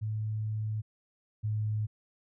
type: tone pair in turn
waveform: sine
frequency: 108.1 / 107.17 Hz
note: A2 / A2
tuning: -30 / -45 cents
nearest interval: unison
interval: 15 cents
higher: first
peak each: -30 / -28 dBFS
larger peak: second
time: 0.01-0.82 / 1.43-1.87 s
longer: first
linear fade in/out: 20 ms
effects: none